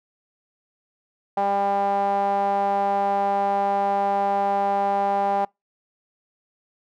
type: tone with band-pass filter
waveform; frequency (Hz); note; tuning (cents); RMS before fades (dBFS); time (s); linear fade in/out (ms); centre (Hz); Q
sawtooth; 199.3; G3; +29; -22; 1.37-5.45; 5; 760; 6.4
effects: noise-tail reverb RT60 0.2 s tail -26 dB re dry